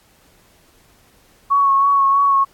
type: tone with vibrato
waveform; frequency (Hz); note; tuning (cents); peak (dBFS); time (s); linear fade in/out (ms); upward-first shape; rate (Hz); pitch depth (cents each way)
sine; 1108.7; C#6; 0; -11; 1.5-2.45; 20; sine; 3.1; 24
effects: pink hiss -54 dBFS RMS until 2.53 s + AAC 64 kbps